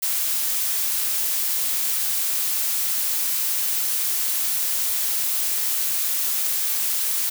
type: noise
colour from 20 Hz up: blue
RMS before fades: -23 dBFS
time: 0.02-7.3 s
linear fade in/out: 10 ms
effects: none